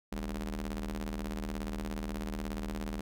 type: ring-modulated tone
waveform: sawtooth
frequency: 77.78 Hz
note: D#2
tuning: in tune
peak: -28 dBFS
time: 0.12-3.01 s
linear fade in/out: 5 ms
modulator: 125 Hz
effects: none